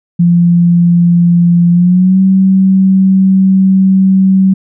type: tone with pitch glide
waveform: sine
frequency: 172.8 to 190.63 Hz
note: F3 to G3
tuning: -18 to -48 cents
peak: -4 dBFS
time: 0.19-4.54 s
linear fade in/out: 10 ms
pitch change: +170 cents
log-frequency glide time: 1.71-2.2 s
effects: none